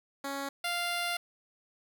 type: tone pair in turn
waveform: 10% pulse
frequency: 277.2 / 697.1 Hz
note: C#4 / F5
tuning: 0 / -3 cents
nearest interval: octave + major third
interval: 1597 cents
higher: second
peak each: -26 / -22 dBFS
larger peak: second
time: 0.24-0.49 / 0.64-1.17 s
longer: second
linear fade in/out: 5 ms
effects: none